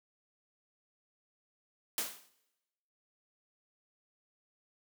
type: noise with exponential decay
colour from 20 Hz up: white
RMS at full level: -31 dBFS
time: 1.98-2.29 s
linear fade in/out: 1 ms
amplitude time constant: 67 ms
effects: noise-tail reverb RT60 1.0 s tail -20 dB re dry + high-pass 200 Hz 12 dB/octave